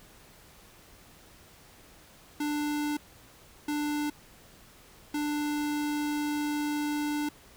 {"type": "tone bursts at uneven times", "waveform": "square", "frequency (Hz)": 295.8, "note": "D4", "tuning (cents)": 13, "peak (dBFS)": -29, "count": 3, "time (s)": [[2.4, 2.97], [3.68, 4.1], [5.14, 7.29]], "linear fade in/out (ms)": 5, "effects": ["pink hiss -55 dBFS RMS until 7.56 s"]}